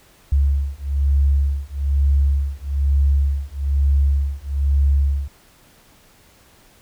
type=beating tone pair; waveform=sine; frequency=69.3 / 70.4 Hz; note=C#2 / C#2; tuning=0 / +27 cents; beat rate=1.1 Hz; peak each=-18 dBFS; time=0.32-5.28 s; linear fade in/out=5 ms; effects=pink hiss -52 dBFS RMS until 6.81 s